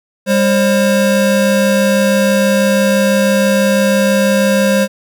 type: tone pair together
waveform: square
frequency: 200 / 533.9 Hz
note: G3 / C5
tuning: +35 / +35 cents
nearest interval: octave + perfect fourth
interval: 1700 cents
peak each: -13 dBFS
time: 0.26-4.88 s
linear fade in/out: 50 ms
effects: none